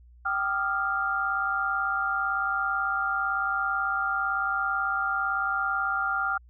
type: tone cluster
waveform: sine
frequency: 778 / 1195 / 1253 / 1394 Hz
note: G5 / D6 / D#6 / F6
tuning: -13 / +30 / +12 / -4 cents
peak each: -32 / -34 / -35 / -26 dBFS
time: 0.25-6.38 s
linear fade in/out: 10 ms
effects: added 60 Hz sine -50 dBFS peak until 6.49 s